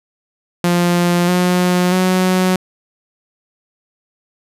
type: tone with pitch steps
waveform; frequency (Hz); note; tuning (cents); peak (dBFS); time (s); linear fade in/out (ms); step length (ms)
sawtooth; 174.8 / 179.71 / 184.77; F3 / F3 / F#3; +2 / +50 / -2; -8; 0.64-2.56; 2; 640
effects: resampled to 32000 Hz